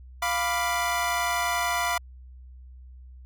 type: chord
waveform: 25% pulse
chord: B diminished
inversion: second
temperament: equal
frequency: 698.5 / 987.8 / 1174.7 Hz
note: F5 / B5 / D6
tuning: 0 / 0 / 0 cents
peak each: -24 / -24 / -28 dBFS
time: 0.22-1.98 s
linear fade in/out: 5 ms
effects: added 63 Hz sine -43 dBFS peak until 3.25 s